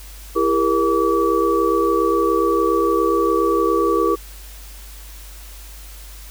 sine tone cluster, 334.4 / 404.5 / 471.6 / 1148 Hz, E4 / G#4 / A#4 / D6, +25 / -46 / +20 / -40 cents, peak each -20 dBFS, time 0.35-4.16 s, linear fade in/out 20 ms, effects added 50 Hz sine -36 dBFS peak until 6.3 s + white hiss -42 dBFS RMS until 6.3 s

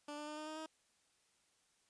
15% pulse tone with pitch steps, 293.7 / 298 / 302.3 / 306.7 / 311.2 / 315.7 Hz, D4 / D4 / D#4 / D#4 / D#4 / D#4, 0 / +25 / -50 / -25 / 0 / +25 cents, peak -38 dBFS, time 0.08-0.662 s, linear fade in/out 5 ms, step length 97 ms, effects white hiss -75 dBFS RMS until 1.89 s + resampled to 22050 Hz

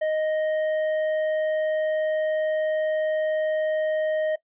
sine tone with tanh clipping, 622.3 Hz, D#5, in tune, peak -23 dBFS, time 0.01-4.36 s, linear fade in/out 10 ms, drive 7 dB, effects noise-tail reverb RT60 0.1 s tail -18 dB re dry + resampled to 8000 Hz

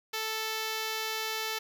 5% pulse tone, 440 Hz, A4, in tune, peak -20 dBFS, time 0.13-1.59 s, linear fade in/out 10 ms, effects none

